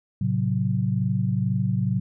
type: chord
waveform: sine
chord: F# diminished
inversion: first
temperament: just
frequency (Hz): 111 / 133.2 / 185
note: A2 / C3 / F#3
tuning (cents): +16 / +31 / 0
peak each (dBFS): -25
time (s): 0.21-2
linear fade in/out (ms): 5
effects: none